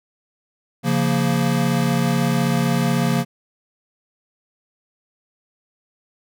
square chord, Bb minor, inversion first, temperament equal, 138.59 / 174.61 / 233.1 Hz, Db3 / F3 / Bb3, 0 / 0 / 0 cents, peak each -22 dBFS, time 0.83-3.25 s, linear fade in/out 50 ms, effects none

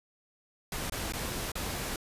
pink noise with dropouts, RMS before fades -35 dBFS, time 0.72-1.96 s, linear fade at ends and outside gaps 2 ms, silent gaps 0.898-0.921 / 1.123-1.135 / 1.518-1.554 s, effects resampled to 32000 Hz

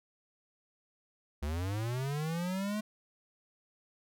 square linear sweep, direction up, 69.3 to 216 Hz, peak -33 dBFS, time 1.42-2.81 s, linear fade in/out 10 ms, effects none

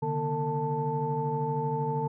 sine tone cluster, 137.1 / 149.9 / 241.1 / 450.9 / 883 Hz, C#3 / D3 / B3 / A4 / A5, -19 / +36 / -41 / +42 / +6 cents, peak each -36 / -31 / -38 / -32 / -31 dBFS, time 0.02-2.08 s, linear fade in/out 10 ms, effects tanh soft clip ceiling -16 dBFS

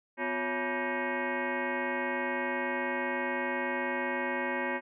sine tone with frequency modulation, 664 Hz, E5, 12 cents sharp, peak -29 dBFS, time 0.17-4.81 s, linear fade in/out 50 ms, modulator 305 Hz, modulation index 5.1, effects none

